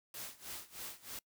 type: noise with tremolo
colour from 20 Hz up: white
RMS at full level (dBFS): -44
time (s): 0.14-1.19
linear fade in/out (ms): 2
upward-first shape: sine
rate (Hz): 3.2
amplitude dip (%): 90
effects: noise-tail reverb RT60 0.1 s tail -25 dB re dry